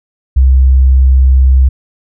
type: tone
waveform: sine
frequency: 65.41 Hz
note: C2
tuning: in tune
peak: -3 dBFS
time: 0.36-1.69 s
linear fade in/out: 10 ms
effects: none